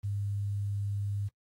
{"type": "tone with quantisation", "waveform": "sine", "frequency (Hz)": 101, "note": "G#2", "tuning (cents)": -48, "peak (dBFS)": -30, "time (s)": [0.03, 1.29], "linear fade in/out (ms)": 20, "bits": 10, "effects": ["noise-tail reverb RT60 0.1 s tail -22 dB re dry", "AAC 48 kbps"]}